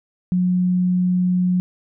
sine tone, 181 Hz, F#3, 38 cents flat, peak -15 dBFS, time 0.32-1.6 s, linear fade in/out 0 ms, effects none

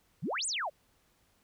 sine exponential two-way sweep, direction up then down, 120 to 9397 to 522 Hz, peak -31 dBFS, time 0.22-0.7 s, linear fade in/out 20 ms, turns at 0.46 s, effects pink hiss -70 dBFS RMS until 1.43 s

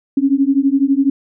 sine beating tone pair, 269 / 281 Hz, C4 / C#4, +48 / +24 cents, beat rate 12 Hz, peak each -14 dBFS, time 0.17-1.1 s, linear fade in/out 5 ms, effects none

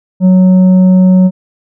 triangle tone with tanh clipping, 185 Hz, F#3, in tune, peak -4 dBFS, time 0.2-1.31 s, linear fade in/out 50 ms, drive 10 dB, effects none

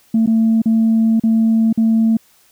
sine tone with dropouts, 224.2 Hz, A3, 33 cents sharp, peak -9 dBFS, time 0.14-2.17 s, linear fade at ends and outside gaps 5 ms, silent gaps 0.262-0.273 / 0.619-0.657 / 1.198-1.236 / 1.728-1.775 s, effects tanh soft clip ceiling -7 dBFS + white hiss -53 dBFS RMS until 2.51 s

